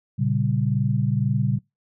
sine chord, G diminished, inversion first, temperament equal, 116.54 / 138.59 / 196 Hz, Bb2 / Db3 / G3, 0 / 0 / 0 cents, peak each -23 / -22 / -26 dBFS, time 0.18-1.59 s, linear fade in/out 20 ms, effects noise-tail reverb RT60 0.2 s tail -24 dB re dry

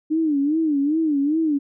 sine tone with vibrato, 300.5 Hz, D4, 40 cents sharp, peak -17 dBFS, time 0.1-1.59 s, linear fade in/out 20 ms, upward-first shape sine, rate 2.5 Hz, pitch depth 140 cents each way, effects none

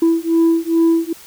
sine beating tone pair, 329.6 / 332 Hz, E4 / E4, 0 / +12 cents, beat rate 2.4 Hz, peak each -13 dBFS, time 0.02-1.13 s, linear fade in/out 5 ms, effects tanh soft clip ceiling -8 dBFS + white hiss -41 dBFS RMS until 1.26 s

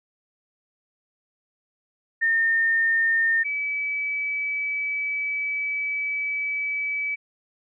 sine tone pair in turn, 1820 / 2293 Hz, A#6 / D7, -42 / -42 cents, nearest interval major third, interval 400 cents, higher second, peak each -18 / -24 dBFS, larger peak first, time 2.21-3.44 / 3.44-7.16 s, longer second, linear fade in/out 20 ms, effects none

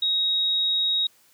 sine tone, 3780 Hz, A#7, 23 cents sharp, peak -20 dBFS, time 0.02-1.07 s, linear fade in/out 5 ms, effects white hiss -59 dBFS RMS until 1.33 s + high-pass 60 Hz 12 dB/octave

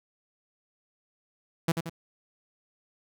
sawtooth tone with echo, 165.7 Hz, E3, 9 cents sharp, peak -18 dBFS, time 1.68-1.72 s, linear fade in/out 5 ms, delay 88 ms, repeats 2, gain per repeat -6 dB, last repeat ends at 1.896 s, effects none

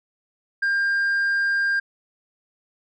sine tone, 1600 Hz, G6, 35 cents sharp, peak -16 dBFS, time 0.62-1.8 s, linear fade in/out 10 ms, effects tanh soft clip ceiling -18 dBFS

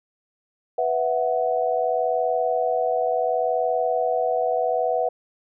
sine chord, B suspended fourth, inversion none, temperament equal, 493.9 / 659.3 / 740 Hz, B4 / E5 / F#5, 0 / 0 / 0 cents, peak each -24 dBFS, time 0.78-5.09 s, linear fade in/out 5 ms, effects none

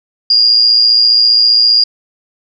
sine tone with amplitude modulation, 4828 Hz, D8, 47 cents sharp, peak -3 dBFS, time 0.3-1.84 s, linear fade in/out 5 ms, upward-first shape sine, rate 115 Hz, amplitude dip 55%, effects none

